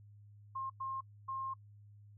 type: tone bursts at uneven times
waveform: sine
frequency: 1066 Hz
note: C6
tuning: 32 cents sharp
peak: -37 dBFS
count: 3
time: 0.55-0.7 / 0.8-1.01 / 1.28-1.54 s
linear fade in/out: 10 ms
effects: noise-tail reverb RT60 0.1 s tail -26 dB re dry + added 103 Hz sine -55 dBFS peak until 2.17 s